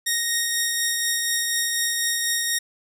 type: tone with tremolo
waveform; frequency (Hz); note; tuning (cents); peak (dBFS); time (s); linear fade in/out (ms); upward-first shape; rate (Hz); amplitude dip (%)
10% pulse; 1864.7; A#6; 0; -11; 0.06-2.59; 10; triangle; 4.1; 30
effects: none